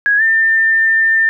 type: tone with pitch glide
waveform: sine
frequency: 1657 to 1796.6 Hz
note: G#6 to A6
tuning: -4 to +36 cents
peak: -9 dBFS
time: 0.06-1.29 s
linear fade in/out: 0 ms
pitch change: +140 cents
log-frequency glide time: 0.17-0.22 s
effects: none